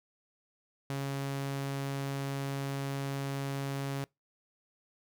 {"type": "tone", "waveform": "sawtooth", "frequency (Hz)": 138.1, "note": "C#3", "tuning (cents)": -6, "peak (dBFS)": -29, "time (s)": [0.9, 4.04], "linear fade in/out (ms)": 0, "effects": ["noise-tail reverb RT60 0.2 s tail -25 dB re dry"]}